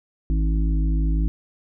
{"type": "harmonic tone with a mistuned harmonic", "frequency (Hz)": 53.1, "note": "G#1", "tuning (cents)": 39, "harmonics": [1, 3, 5, 6], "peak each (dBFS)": [-18, -28, -32, -34], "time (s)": [0.3, 1.28], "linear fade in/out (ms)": 0, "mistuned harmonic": 3, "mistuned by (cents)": 17, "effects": []}